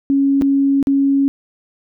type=tone with dropouts; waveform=sine; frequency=276.2 Hz; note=C#4; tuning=6 cents flat; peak=-11 dBFS; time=0.1-1.28 s; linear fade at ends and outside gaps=0 ms; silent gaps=0.413-0.42 / 0.828-0.871 s; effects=none